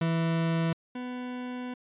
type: tone pair in turn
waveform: 40% pulse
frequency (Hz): 164.81 / 249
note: E3 / B3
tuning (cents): 0 / +14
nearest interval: perfect fifth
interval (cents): 714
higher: second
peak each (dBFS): -24 / -33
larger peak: first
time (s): 0.01-0.73 / 0.95-1.74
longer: second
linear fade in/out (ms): 5
effects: resampled to 8000 Hz